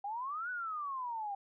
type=exponential two-way sweep; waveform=sine; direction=up then down; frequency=784 to 1504 to 784 Hz; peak=-36 dBFS; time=0.04-1.35 s; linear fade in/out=5 ms; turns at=0.5 s; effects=none